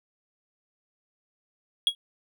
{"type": "tone with exponential decay", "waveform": "triangle", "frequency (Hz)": 3315, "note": "G#7", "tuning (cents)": -4, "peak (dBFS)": -13, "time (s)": [1.87, 1.95], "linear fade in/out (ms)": 1, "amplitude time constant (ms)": 17, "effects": []}